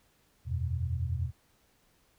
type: chord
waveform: sine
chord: E suspended second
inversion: none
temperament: just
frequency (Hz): 82.41 / 92.71 / 123.61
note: E2 / F#2 / B2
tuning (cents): 0 / +4 / +2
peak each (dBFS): -32 / -35 / -34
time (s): 0.45-1.32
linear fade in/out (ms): 50
effects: pink hiss -68 dBFS RMS until 2.18 s